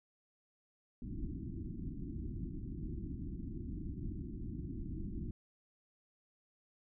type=low-pass noise; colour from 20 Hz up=pink; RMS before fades=-42 dBFS; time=1.02-5.31 s; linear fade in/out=2 ms; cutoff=350 Hz; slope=96 dB/octave; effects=none